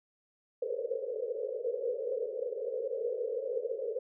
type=band-pass noise; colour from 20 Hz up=pink; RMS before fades=-35 dBFS; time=0.62-3.99 s; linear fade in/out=5 ms; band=440 to 530 Hz; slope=96 dB/octave; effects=none